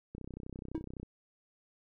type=click train; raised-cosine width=3 ms; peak=-30 dBFS; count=29; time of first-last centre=0.15-1.031 s; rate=31.8 Hz
type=tone with exponential decay; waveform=triangle; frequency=320 Hz; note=D#4; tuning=49 cents sharp; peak=-26 dBFS; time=0.75-0.83 s; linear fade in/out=1 ms; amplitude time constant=17 ms
effects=none